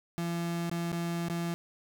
35% pulse tone with dropouts, 170 Hz, F3, 46 cents flat, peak -29 dBFS, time 0.18-1.54 s, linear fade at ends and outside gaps 0 ms, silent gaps 0.697-0.714 / 0.918-0.928 / 1.285-1.299 s, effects none

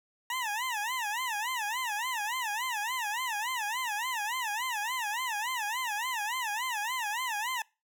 20% pulse tone with vibrato, 924 Hz, A#5, 16 cents flat, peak -26 dBFS, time 0.3-7.62 s, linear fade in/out 2 ms, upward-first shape sine, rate 3.5 Hz, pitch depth 210 cents each way, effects noise-tail reverb RT60 0.3 s tail -25 dB re dry

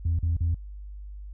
sine tone bursts, 83.4 Hz, E2, 21 cents sharp, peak -20 dBFS, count 3, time 0.05-0.546 s, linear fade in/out 5 ms, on 140 ms, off 38 ms, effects tanh soft clip ceiling -19 dBFS + added 50 Hz sine -37 dBFS peak until 1.33 s

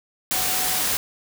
sine tone in noise, 745 Hz, F#5, 12 cents sharp, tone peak -33 dBFS, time 0.33-0.81 s, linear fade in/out 0 ms, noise white, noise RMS -23 dBFS, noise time 0.31-0.97 s, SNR -13 dB, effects none

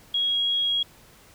sine tone, 3301 Hz, G#7, 11 cents flat, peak -21 dBFS, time 0.14-0.83 s, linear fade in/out 5 ms, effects pink hiss -53 dBFS RMS until 1.34 s

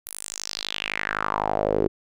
sawtooth tone with band-pass filter sweep, 51.91 Hz, G#1, in tune, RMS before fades -27 dBFS, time 0.06-1.88 s, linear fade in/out 5 ms, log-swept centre 12000 to 370 Hz, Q 4.1, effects none

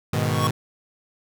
sawtooth chord, G# minor, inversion none, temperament equal, 103.83 / 123.47 / 155.56 Hz, G#2 / B2 / D#3, 0 / 0 / 0 cents, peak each -21 dBFS, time 0.13-0.51 s, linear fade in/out 5 ms
square tone with exponential growth, 1108.7 Hz, C#6, in tune, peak -20 dBFS, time 0.18-0.47 s, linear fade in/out 1 ms, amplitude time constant 62 ms
effects none

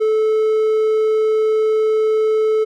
triangle tone, 435.4 Hz, A4, 18 cents flat, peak -11 dBFS, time 0-2.65 s, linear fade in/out 20 ms, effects none

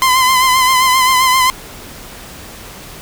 sawtooth tone with vibrato, 1029 Hz, C6, 29 cents flat, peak -5 dBFS, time 0.02-1.5 s, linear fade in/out 0 ms, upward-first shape sine, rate 7.6 Hz, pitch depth 42 cents each way, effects pink hiss -33 dBFS RMS until 3.01 s

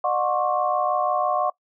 sine tone cluster, 603 / 727 / 1073 / 1139 Hz, D5 / F#5 / C6 / C#6, +46 / -31 / +43 / +47 cents, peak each -26 / -23 / -25 / -28 dBFS, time 0.04-1.5 s, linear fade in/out 5 ms, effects noise-tail reverb RT60 0.1 s tail -22 dB re dry

